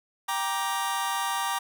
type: chord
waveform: sawtooth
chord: G minor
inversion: none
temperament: just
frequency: 784 / 940.8 / 1176 Hz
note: G5 / Bb5 / D6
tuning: 0 / +16 / +2 cents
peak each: -28 / -26 / -27 dBFS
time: 0.28-1.59 s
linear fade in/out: 10 ms
effects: none

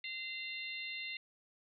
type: harmonic tone with a mistuned harmonic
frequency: 690 Hz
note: F5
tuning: 21 cents flat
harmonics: 3 / 4 / 5 / 6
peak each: -43 / -45 / -47 / -49 dBFS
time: 0.04-1.17 s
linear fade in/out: 2 ms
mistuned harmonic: 5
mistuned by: +84 cents
effects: none

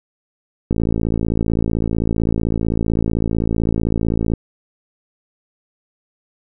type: click train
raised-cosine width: 3 ms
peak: -6 dBFS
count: 203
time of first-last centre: 0.71-4.337 s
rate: 55.7 Hz
effects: none

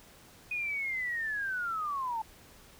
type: linear sweep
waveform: sine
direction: down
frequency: 2489 to 866 Hz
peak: -31 dBFS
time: 0.51-2.22 s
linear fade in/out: 5 ms
effects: pink hiss -56 dBFS RMS until 2.79 s

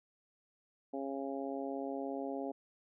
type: harmonic tone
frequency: 137 Hz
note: C#3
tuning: 20 cents flat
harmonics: 2 / 3 / 4 / 5 / 6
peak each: -40 / -43 / -43 / -44 / -48 dBFS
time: 0.93-2.52 s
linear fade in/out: 10 ms
effects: none

